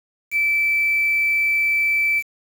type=tone with quantisation; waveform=sine; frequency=2322 Hz; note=D7; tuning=20 cents flat; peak=-16 dBFS; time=0.31-2.23 s; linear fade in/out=50 ms; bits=6; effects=none